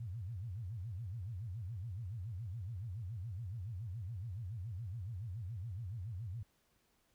sine tone with vibrato, 102.6 Hz, G#2, 21 cents flat, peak -40 dBFS, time 0-6.43 s, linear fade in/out 5 ms, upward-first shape sine, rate 7.1 Hz, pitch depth 300 cents each way, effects pink hiss -75 dBFS RMS until 7.14 s

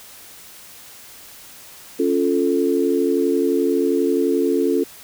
sine chord, Db augmented, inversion none, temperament equal, 277.2 / 349.2 / 440 Hz, Db4 / F4 / A4, 0 / 0 / 0 cents, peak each -20 dBFS, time 1.99-4.84 s, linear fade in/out 10 ms, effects white hiss -42 dBFS RMS until 5.03 s

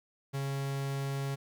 45% pulse tone, 137.8 Hz, C#3, 10 cents flat, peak -32 dBFS, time 0.33-1.36 s, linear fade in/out 20 ms, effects 12-bit

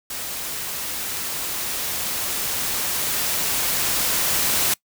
white noise with level ramp, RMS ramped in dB -30 to -20 dBFS, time 0.1-4.74 s, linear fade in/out 5 ms, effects noise-tail reverb RT60 0.1 s tail -23 dB re dry

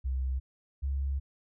sine tone pair in turn, 65.1 / 68.58 Hz, C2 / C#2, -8 / -18 cents, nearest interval minor second, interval 90 cents, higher second, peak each -28 dBFS, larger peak neither, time 0.04-0.4 / 0.82-1.2 s, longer second, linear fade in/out 20 ms, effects none

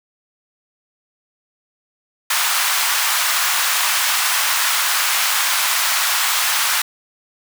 pink high-pass noise, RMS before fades -18 dBFS, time 2.3-6.82 s, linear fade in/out 5 ms, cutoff 970 Hz, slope 24 dB/octave, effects none

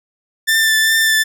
sawtooth tone with vibrato, 1774 Hz, A6, 14 cents sharp, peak -8 dBFS, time 0.47-1.24 s, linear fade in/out 20 ms, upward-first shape triangle, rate 2.5 Hz, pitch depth 19 cents each way, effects none

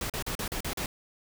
pink noise bursts, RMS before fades -33 dBFS, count 7, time 0.01-0.86 s, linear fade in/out 2 ms, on 88 ms, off 39 ms, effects none

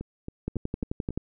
two click trains, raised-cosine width 3 ms, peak -22 / -16 dBFS, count 5 / 9, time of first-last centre 0.01-1.106 / 0.48-1.176 s, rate 3.65 / 11.5 Hz, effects none

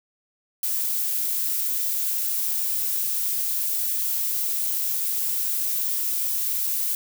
violet noise, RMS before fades -25 dBFS, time 0.63-6.95 s, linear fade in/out 2 ms, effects none

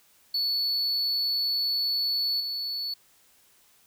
triangle tone with level steps, 4435 Hz, C#8, in tune, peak -23 / -28 dBFS, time 0.34-2.94 s, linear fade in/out 5 ms, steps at 2.4 s, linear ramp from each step 5 ms, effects white hiss -61 dBFS RMS until 3.86 s

